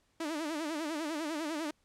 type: tone with vibrato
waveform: sawtooth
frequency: 311.1 Hz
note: D#4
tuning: in tune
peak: -30 dBFS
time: 0.2-1.71 s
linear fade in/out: 5 ms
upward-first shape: sine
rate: 10 Hz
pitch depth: 120 cents each way
effects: pink hiss -73 dBFS RMS until 1.84 s + low-pass 10000 Hz 12 dB/octave